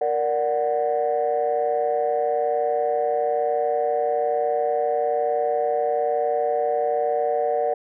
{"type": "chord", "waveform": "sine", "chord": "Bb augmented", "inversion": "none", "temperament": "equal", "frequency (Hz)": [466.2, 587.3, 740], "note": ["Bb4", "D5", "F#5"], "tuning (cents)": [0, 0, 0], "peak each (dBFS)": -23, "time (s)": [0.01, 7.74], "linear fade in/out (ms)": 5, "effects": ["tanh soft clip ceiling -13 dBFS"]}